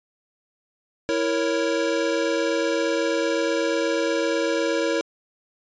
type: chord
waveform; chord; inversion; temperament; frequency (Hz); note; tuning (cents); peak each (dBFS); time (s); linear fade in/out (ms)
square; A# diminished; second; equal; 329.6 / 466.2 / 554.4; E4 / A#4 / C#5; 0 / 0 / 0; -26; 1.09-5.01; 0
effects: resampled to 16000 Hz